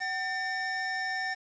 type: tone pair together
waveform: square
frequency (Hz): 756 / 1796.9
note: F#5 / A6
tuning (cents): +37 / +36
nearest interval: octave + minor third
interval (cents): 1499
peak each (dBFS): -36 / -32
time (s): 0-1.35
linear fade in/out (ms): 20
effects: resampled to 16000 Hz + 9-bit